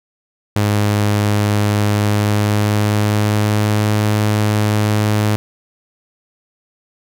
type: tone with pitch glide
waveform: sawtooth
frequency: 103.83 to 105.83 Hz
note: G#2 to G#2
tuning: 0 to +33 cents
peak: -9 dBFS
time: 0.56-5.36 s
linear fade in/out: 0 ms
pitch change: +33 cents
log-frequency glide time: 1.9-3.88 s
effects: none